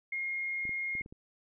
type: tone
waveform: sine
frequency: 2140 Hz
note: C7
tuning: 38 cents sharp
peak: -32 dBFS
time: 0.12-1.02 s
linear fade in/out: 5 ms
type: clicks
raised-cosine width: 3 ms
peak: -35 dBFS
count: 6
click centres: 0.653 / 0.693 / 0.952 / 1.011 / 1.061 / 1.125 s
effects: none

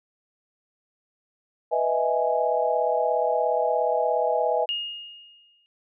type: chord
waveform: sine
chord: E major seventh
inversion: second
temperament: equal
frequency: 493.9 / 622.3 / 659.3 / 830.6 Hz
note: B4 / D#5 / E5 / G#5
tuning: 0 / 0 / 0 / 0 cents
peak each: -26 dBFS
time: 1.71-4.66 s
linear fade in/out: 20 ms
type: tone with exponential decay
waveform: sine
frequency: 2849 Hz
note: F7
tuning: 34 cents sharp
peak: -23 dBFS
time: 4.69-5.66 s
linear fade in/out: 0 ms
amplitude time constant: 210 ms
effects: none

